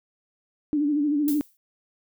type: tone with vibrato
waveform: sine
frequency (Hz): 293.7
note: D4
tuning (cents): 0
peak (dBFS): -20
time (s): 0.73-1.41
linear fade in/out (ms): 0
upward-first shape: sine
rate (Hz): 13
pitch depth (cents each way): 65
type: noise with exponential decay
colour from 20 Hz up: violet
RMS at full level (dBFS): -29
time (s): 1.28-1.57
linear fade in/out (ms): 1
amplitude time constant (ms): 61
effects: none